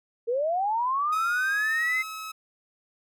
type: linear sweep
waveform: sine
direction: up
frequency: 448.8 to 2093 Hz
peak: -23 dBFS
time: 0.27-2.03 s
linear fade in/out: 20 ms
type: tone with pitch glide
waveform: sawtooth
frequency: 1244.5 to 1286.9 Hz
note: D#6 to E6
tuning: 0 to -42 cents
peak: -31 dBFS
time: 1.12-2.32 s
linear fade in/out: 10 ms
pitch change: +58 cents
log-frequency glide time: 1.44-1.77 s
effects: none